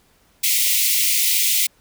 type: high-pass noise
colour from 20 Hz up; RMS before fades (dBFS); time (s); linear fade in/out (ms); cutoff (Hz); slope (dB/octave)
white; -18; 0.43-1.67; 10; 2000; 96
effects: pink hiss -58 dBFS RMS until 1.8 s